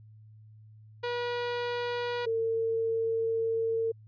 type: tone pair in turn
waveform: sawtooth / sine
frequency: 483 / 453 Hz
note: B4 / A#4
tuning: -39 / -50 cents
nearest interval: minor second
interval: 111 cents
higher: first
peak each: -26 dBFS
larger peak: neither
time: 1.03-2.26 / 2.26-3.92 s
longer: second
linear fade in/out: 10 ms
effects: added 108 Hz sine -50 dBFS peak until 4.07 s + resampled to 11025 Hz